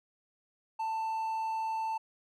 triangle tone, 888 Hz, A5, 16 cents sharp, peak -29 dBFS, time 0.79-1.98 s, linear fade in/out 10 ms, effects none

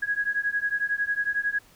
sine beating tone pair, 1653 / 1664 Hz, G#6 / G#6, -9 / +3 cents, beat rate 11 Hz, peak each -27 dBFS, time 0.02-1.59 s, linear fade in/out 10 ms, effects pink hiss -56 dBFS RMS until 1.75 s

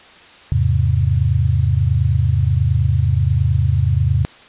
sine chord, E augmented, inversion none, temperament equal with one note detuned, 82.41 / 103.83 / 132.49 Hz, E2 / G#2 / B#2, 0 / 0 / +22 cents, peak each -17 dBFS, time 0.52-4.25 s, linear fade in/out 0 ms, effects white hiss -43 dBFS RMS until 4.48 s + resampled to 8000 Hz

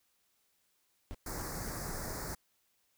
brown noise bursts, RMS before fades -41 dBFS, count 3, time 1.11-1.698 s, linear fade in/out 0 ms, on 36 ms, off 240 ms
pink band-stop noise, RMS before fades -40 dBFS, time 1.26-2.35 s, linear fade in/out 5 ms, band 2000 to 4600 Hz, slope 48 dB/octave
effects white hiss -75 dBFS RMS until 2.97 s

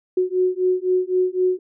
sine beating tone pair, 365.6 / 369.5 Hz, F#4 / F#4, -21 / -2 cents, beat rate 3.9 Hz, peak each -20 / -20 dBFS, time 0.17-1.59 s, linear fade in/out 5 ms, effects none

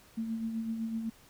sine tone with tremolo, 225 Hz, A3, 39 cents sharp, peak -30 dBFS, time 0.17-1.1 s, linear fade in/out 10 ms, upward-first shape sine, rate 7.9 Hz, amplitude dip 45%, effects pink hiss -59 dBFS RMS until 1.29 s

